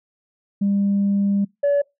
sine tone pair in turn, 200 / 570.9 Hz, G3 / D5, +35 / -49 cents, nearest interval octave + tritone, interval 1816 cents, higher second, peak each -15 / -13 dBFS, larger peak second, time 0.61-1.45 / 1.63-1.82 s, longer first, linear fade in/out 10 ms, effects noise-tail reverb RT60 0.2 s tail -25 dB re dry + tanh soft clip ceiling -13 dBFS

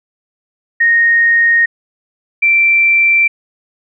sine tone pair in turn, 1859 / 2347 Hz, A#6 / D7, -5 / -2 cents, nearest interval major third, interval 403 cents, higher second, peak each -7 dBFS, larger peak neither, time 0.8-1.66 / 2.42-3.28 s, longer neither, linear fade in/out 10 ms, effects none

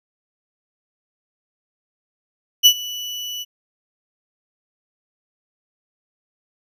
35% pulse tone with ADSR envelope, 2960 Hz, F#7, in tune, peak -4 dBFS, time 2.63-3.45 s, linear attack 29 ms, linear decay 73 ms, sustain -21 dB, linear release 32 ms, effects none

